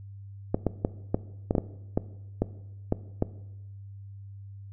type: clicks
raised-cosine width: 2 ms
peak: -10 dBFS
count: 11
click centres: 0.545 / 0.667 / 0.849 / 1.145 / 1.509 / 1.552 / 1.582 / 1.975 / 2.42 / 2.924 / 3.224 s
effects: noise-tail reverb RT60 1.0 s tail -17 dB re dry + added 99 Hz sine -41 dBFS peak until 4.72 s